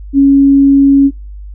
sine tone, 276.9 Hz, C#4, 2 cents flat, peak -3 dBFS, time 0.13-1.11 s, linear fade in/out 50 ms, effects noise-tail reverb RT60 0.3 s tail -25 dB re dry + added 50 Hz sine -25 dBFS peak until 1.54 s

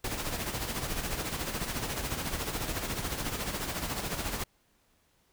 pink noise with tremolo, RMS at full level -32 dBFS, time 0.04-4.44 s, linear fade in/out 5 ms, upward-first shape sine, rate 14 Hz, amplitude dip 55%, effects pink hiss -69 dBFS RMS until 5.32 s

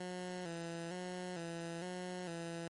15% pulse tone with vibrato, 174.4 Hz, F3, 2 cents flat, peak -35 dBFS, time 0-2.68 s, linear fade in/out 5 ms, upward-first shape square, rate 1.1 Hz, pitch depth 66 cents each way, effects MP3 48 kbps

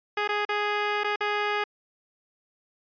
10% pulse tone with dropouts, 415.3 Hz, G#4, in tune, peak -16 dBFS, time 0.17-1.64 s, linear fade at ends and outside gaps 5 ms, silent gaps 0.277-0.289 / 0.452-0.49 / 1.036-1.043 / 1.16-1.206 s, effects resampled to 11025 Hz

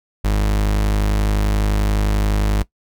40% pulse tone, 51.5 Hz, G#1, 14 cents flat, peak -14 dBFS, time 0.24-2.63 s, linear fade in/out 10 ms, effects noise-tail reverb RT60 0.1 s tail -19 dB re dry

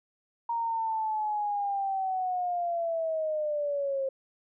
sine linear sweep, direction down, 937 to 532 Hz, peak -27 dBFS, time 0.49-4.09 s, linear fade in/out 5 ms, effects none

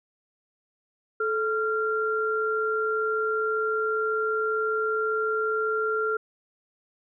sine tone pair together, 435.5 / 1382.6 Hz, A4 / F6, -18 / -18 cents, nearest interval octave + minor sixth, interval 2000 cents, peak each -26 dBFS, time 1.2-6.17 s, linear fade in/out 5 ms, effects none

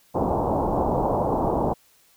white low-pass noise, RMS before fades -23 dBFS, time 0.14-1.74 s, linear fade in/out 20 ms, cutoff 940 Hz, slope 48 dB/octave, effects white hiss -59 dBFS RMS until 2.16 s

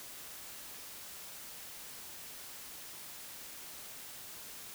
silence, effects white hiss -48 dBFS RMS until 4.74 s

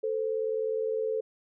sine tone pair together, 441.1 / 520.6 Hz, A4 / C5, +4 / -9 cents, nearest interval minor third, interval 287 cents, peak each -28 / -33 dBFS, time 0.03-1.21 s, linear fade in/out 10 ms, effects none

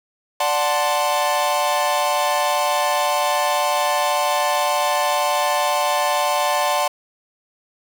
45% pulse chord, D dominant seventh, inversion none, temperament equal, 587.3 / 740 / 880 / 1046.5 Hz, D5 / F#5 / A5 / C6, 0 / 0 / 0 / 0 cents, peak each -23 dBFS, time 0.4-6.88 s, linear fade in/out 5 ms, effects none

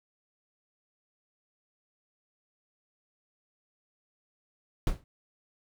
brown noise with exponential decay, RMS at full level -22 dBFS, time 4.87-5.04 s, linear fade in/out 1 ms, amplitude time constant 35 ms, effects none

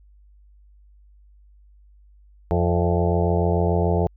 harmonic tone with a mistuned harmonic, 86.9 Hz, F2, 8 cents flat, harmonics 1 / 2 / 4 / 5 / 6 / 7 / 8 / 9 / 10, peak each -21 / -24 / -28 / -25 / -30 / -31 / -28 / -32 / -34 dBFS, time 2.51-4.07 s, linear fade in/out 0 ms, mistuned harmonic 8, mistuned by -32 cents, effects added 50 Hz sine -49 dBFS peak until 4.16 s

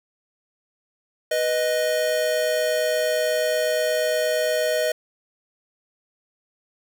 square tone pair together, 493.9 / 622.3 Hz, B4 / D#5, 0 / 0 cents, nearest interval major third, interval 400 cents, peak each -26 / -22 dBFS, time 1.31-4.92 s, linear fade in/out 5 ms, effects none

